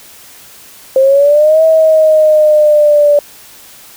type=exponential two-way sweep; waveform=sine; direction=up then down; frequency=525 to 644 to 581 Hz; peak=-4 dBFS; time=0.96-3.19 s; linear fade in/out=2 ms; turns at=1.63 s; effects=white hiss -37 dBFS RMS until 3.96 s